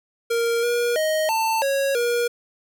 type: tone with pitch steps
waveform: square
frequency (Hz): 465.8 / 477.9 / 625 / 891 / 550 / 476.8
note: A#4 / A#4 / D#5 / A5 / C#5 / A#4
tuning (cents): -1 / +43 / +8 / +22 / -14 / +39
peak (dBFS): -20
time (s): 0.3-2.28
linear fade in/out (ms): 10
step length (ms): 330
effects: none

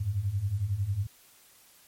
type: beating tone pair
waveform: sine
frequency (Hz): 92.3 / 103.3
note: F#2 / G#2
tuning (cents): -4 / -9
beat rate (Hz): 11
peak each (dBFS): -32 / -28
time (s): 0-1.07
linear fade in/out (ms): 10
effects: white hiss -58 dBFS RMS until 1.87 s + MP3 64 kbps

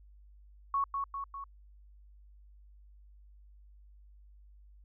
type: tone with echo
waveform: sine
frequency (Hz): 1108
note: C#6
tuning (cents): -1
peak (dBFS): -27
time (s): 0.74-0.84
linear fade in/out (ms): 2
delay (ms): 200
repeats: 3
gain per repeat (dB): -4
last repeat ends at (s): 1.44
effects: added 50 Hz sine -54 dBFS peak until 4.84 s

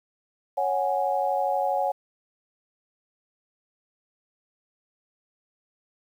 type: chord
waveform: sine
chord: C# suspended fourth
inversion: none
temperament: just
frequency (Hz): 554.4 / 739.2 / 831.5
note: C#5 / F#5 / G#5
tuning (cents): 0 / -2 / +2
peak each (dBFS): -27 / -26 / -27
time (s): 0.57-1.92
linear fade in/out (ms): 10
effects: 9-bit

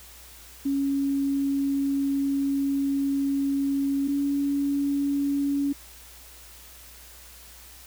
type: tone pair in turn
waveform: sine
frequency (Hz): 277.2 / 282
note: C#4 / C#4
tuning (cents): 0 / +30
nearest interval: unison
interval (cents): 30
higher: second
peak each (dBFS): -22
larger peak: neither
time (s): 0.65-4.08 / 4.08-5.73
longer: first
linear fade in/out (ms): 10
effects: added 60 Hz sine -51 dBFS peak until 7.86 s + white hiss -48 dBFS RMS until 7.86 s

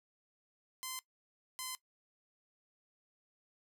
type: tone pair in turn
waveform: 5% pulse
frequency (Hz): 1034 / 1027.5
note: C6 / C6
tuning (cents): -21 / -32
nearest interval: unison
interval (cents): 11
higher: first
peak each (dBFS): -28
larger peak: neither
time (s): 0.83-0.99 / 1.59-1.75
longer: neither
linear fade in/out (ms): 0
effects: noise-tail reverb RT60 0.1 s tail -18 dB re dry

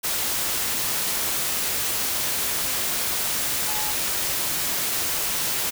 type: tone in noise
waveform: sine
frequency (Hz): 851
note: G#5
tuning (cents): +42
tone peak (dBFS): -33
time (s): 3.67-3.93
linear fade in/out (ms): 20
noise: white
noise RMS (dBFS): -25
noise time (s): 0.03-5.71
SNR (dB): -11
effects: none

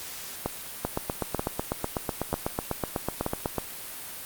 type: two click trains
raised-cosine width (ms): 1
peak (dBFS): -12 / -12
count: 23 / 4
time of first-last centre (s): 0.85-3.583 / 0.46-3.264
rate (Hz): 8.05 / 1.07
effects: white hiss -39 dBFS RMS until 4.25 s + Opus 48 kbps

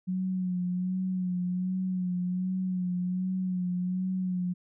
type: tone with vibrato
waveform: sine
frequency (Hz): 182.9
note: F#3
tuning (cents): -20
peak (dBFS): -27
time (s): 0.07-4.54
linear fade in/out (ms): 20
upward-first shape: sine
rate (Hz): 1.3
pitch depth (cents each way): 37
effects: none

